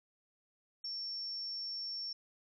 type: tone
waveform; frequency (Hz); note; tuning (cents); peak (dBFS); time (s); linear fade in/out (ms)
sine; 5450; F8; -43; -38; 0.84-2.13; 5
effects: none